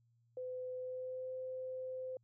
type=tone with pitch glide; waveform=sine; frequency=507 to 515 Hz; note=B4 to C5; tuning=+45 to -28 cents; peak=-40 dBFS; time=0.37-2.17 s; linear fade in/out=2 ms; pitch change=+27 cents; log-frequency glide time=0.76-1.34 s; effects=added 117 Hz sine -70 dBFS peak until 2.23 s